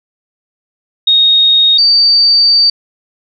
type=tone pair in turn; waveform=sine; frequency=3729 / 4616 Hz; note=A#7 / D8; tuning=0 / -31 cents; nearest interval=major third; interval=369 cents; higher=second; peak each=-5 dBFS; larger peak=neither; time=1.07-1.78 / 1.78-2.7 s; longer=second; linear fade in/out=5 ms; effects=none